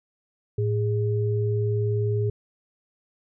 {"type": "tone pair together", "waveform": "sine", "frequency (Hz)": [110, 410.5], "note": ["A2", "G#4"], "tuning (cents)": [0, -20], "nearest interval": "octave + major seventh", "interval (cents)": 2280, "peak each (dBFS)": [-22, -27], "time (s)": [0.58, 2.3], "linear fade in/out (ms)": 5, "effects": []}